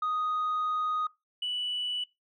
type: tone pair in turn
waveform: sine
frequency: 1245 / 2961 Hz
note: D#6 / F#7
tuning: +1 / +1 cents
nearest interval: octave + minor third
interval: 1500 cents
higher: second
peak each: -25 / -28 dBFS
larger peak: first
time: 0.02-1.07 / 1.42-2.04 s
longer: first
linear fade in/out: 5 ms
effects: noise-tail reverb RT60 0.2 s tail -21 dB re dry + tanh soft clip ceiling -25 dBFS